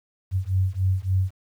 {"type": "beating tone pair", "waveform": "sine", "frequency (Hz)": [92.5, 96], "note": ["F#2", "G2"], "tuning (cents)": [0, -36], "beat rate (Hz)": 3.5, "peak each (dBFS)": -23, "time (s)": [0.31, 1.32], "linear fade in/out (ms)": 50, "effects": ["9-bit"]}